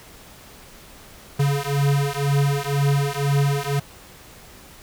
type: beating tone pair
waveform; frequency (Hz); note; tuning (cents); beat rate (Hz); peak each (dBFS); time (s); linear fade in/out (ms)
square; 140.1 / 142.1; C#3 / C#3; +19 / +43; 2; -22; 1.39-3.8; 10
effects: pink hiss -45 dBFS RMS until 4.82 s